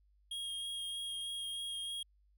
square tone with vibrato, 3259 Hz, G#7, 33 cents flat, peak -39 dBFS, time 0.31-2.03 s, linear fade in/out 5 ms, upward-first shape sine, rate 3.2 Hz, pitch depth 11 cents each way, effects added 50 Hz sine -66 dBFS peak until 2.37 s

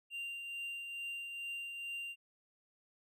triangle tone with tremolo, 2780 Hz, F7, 9 cents flat, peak -37 dBFS, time 0.1-2.16 s, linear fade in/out 50 ms, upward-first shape triangle, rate 2.3 Hz, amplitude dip 40%, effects none

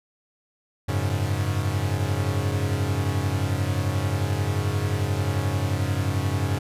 45% pulse chord, F# suspended second, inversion none, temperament equal, 92.5 / 103.83 / 138.59 Hz, F#2 / G#2 / C#3, 0 / 0 / 0 cents, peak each -26 / -26 / -29 dBFS, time 0.88-6.59 s, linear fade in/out 10 ms, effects resampled to 32000 Hz

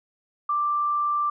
sine tone, 1178 Hz, D6, 5 cents sharp, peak -21 dBFS, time 0.49-1.3 s, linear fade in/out 5 ms, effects none

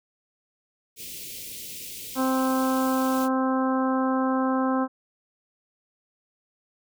white band-stop noise, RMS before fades -38 dBFS, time 0.96-3.29 s, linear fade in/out 50 ms, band 520 to 2200 Hz, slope 48 dB/octave
harmonic tone, 261.6 Hz, C4, in tune, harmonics 1 / 2 / 3 / 4 / 5 / 6, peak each -23 / -29 / -31 / -30 / -33 / -39 dBFS, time 2.15-4.88 s, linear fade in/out 50 ms
effects none

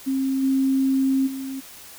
sine tone with level steps, 267.4 Hz, C4, 38 cents sharp, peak -20 / -17 / -28 dBFS, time 0.06-1.61 s, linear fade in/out 20 ms, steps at 0.42 / 1.26 s, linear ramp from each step 20 ms, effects white hiss -43 dBFS RMS until 1.98 s

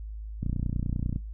click train, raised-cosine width 5 ms, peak -17 dBFS, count 23, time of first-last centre 0.43-1.161 s, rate 30.1 Hz, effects noise-tail reverb RT60 0.2 s tail -19 dB re dry + added 53 Hz sine -35 dBFS peak until 1.33 s

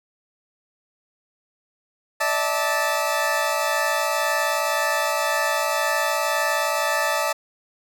20% pulse chord, D suspended second, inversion none, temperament equal with one note detuned, 587.3 / 646.8 / 880 Hz, D5 / E5 / A5, 0 / -33 / 0 cents, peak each -20 dBFS, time 2.2-7.33 s, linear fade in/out 10 ms, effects none

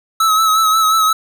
square tone with vibrato, 1294 Hz, E6, 32 cents flat, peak -11 dBFS, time 0.2-1.13 s, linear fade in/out 5 ms, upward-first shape sine, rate 5.6 Hz, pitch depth 36 cents each way, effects none

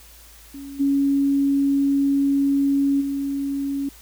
sine tone with level steps, 278.3 Hz, C#4, 7 cents sharp, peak -33 / -16 / -22 dBFS, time 0.54-3.89 s, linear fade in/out 5 ms, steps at 0.79 / 3 s, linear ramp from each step 20 ms, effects added 56 Hz sine -48 dBFS peak until 4.01 s + white hiss -48 dBFS RMS until 4.01 s

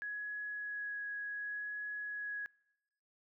sine tone with vibrato, 1673 Hz, G#6, 12 cents sharp, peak -38 dBFS, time 0.02-2.46 s, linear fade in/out 0 ms, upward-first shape sine, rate 0.67 Hz, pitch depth 9 cents each way, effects noise-tail reverb RT60 0.9 s tail -25 dB re dry

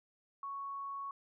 sine tone, 1110 Hz, C#6, 2 cents sharp, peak -39 dBFS, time 0.43-1.11 s, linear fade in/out 2 ms, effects none

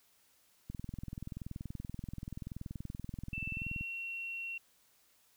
click train, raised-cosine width 5 ms, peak -29 dBFS, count 66, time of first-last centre 0.7-3.81 s, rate 20.9 Hz
sine tone with pitch glide, 2663 to 2730 Hz, E7 to F7, +17 to -40 cents, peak -38 dBFS, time 3.33-4.58 s, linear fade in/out 5 ms, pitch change +43 cents, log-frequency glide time 3.53-3.66 s
effects white hiss -69 dBFS RMS until 5.36 s

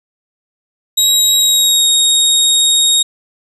25% pulse tone with pitch glide, 3824 to 3747 Hz, A#7 to A#7, +43 to +8 cents, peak -4 dBFS, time 0.97-3.03 s, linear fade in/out 10 ms, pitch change -35 cents, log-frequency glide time 1.38-1.87 s, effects none

